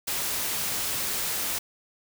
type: noise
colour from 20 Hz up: white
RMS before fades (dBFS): -29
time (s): 0.07-1.59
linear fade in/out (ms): 10
effects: none